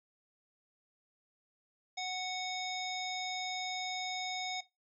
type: harmonic tone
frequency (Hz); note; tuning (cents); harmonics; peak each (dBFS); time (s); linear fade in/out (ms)
740; F#5; 0; 1 / 3 / 5 / 7 / 9; -39 / -42 / -41 / -45 / -48; 1.97-4.61; 10
effects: noise-tail reverb RT60 0.2 s tail -17 dB re dry